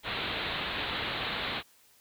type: low-pass noise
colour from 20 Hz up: white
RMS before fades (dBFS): -34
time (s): 0.03-1.63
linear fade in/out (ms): 50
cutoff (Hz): 4100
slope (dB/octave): 96
effects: white hiss -62 dBFS RMS until 2 s